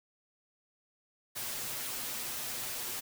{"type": "noise with comb filter", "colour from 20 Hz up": "white", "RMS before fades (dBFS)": -38, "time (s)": [1.35, 3.01], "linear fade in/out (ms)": 20, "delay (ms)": 8.1, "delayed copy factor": 0.6, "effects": []}